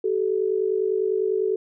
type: tone pair together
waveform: sine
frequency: 382.2 / 432.2 Hz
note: G4 / A4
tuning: -44 / -31 cents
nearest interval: major second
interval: 213 cents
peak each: -23 dBFS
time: 0.04-1.56 s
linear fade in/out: 5 ms
effects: none